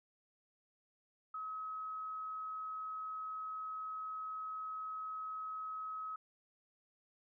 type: tone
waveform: sine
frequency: 1278 Hz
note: D#6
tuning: 46 cents sharp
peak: -40 dBFS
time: 1.34-6.16 s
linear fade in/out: 5 ms
effects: none